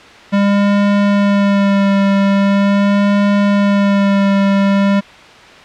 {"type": "tone with vibrato", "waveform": "square", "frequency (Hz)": 200, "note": "G3", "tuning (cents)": 35, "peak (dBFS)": -10, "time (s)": [0.32, 5.01], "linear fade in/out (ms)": 20, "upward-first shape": "sine", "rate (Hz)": 0.42, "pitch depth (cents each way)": 21, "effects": ["white hiss -37 dBFS RMS until 5.64 s", "low-pass 3000 Hz 12 dB/octave"]}